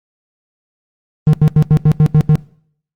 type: tone bursts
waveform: triangle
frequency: 152.8 Hz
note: D#3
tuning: 31 cents flat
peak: -3 dBFS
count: 8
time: 1.27-2.355 s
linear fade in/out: 0 ms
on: 63 ms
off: 83 ms
effects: noise-tail reverb RT60 0.6 s tail -22 dB re dry + Opus 24 kbps